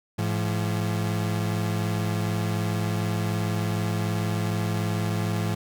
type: tone pair together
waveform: 35% pulse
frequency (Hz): 106.72 / 169.4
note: G#2 / E3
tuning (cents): +48 / +48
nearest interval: minor sixth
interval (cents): 800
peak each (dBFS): -24 / -27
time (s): 0.18-5.55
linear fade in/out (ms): 10
effects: none